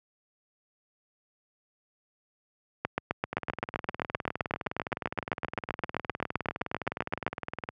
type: two click trains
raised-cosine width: 0.5 ms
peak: -12 / -18 dBFS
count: 35 / 86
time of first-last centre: 2.85-7.266 / 3.33-7.689 s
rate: 7.7 / 19.5 Hz
effects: high-pass 80 Hz 12 dB/octave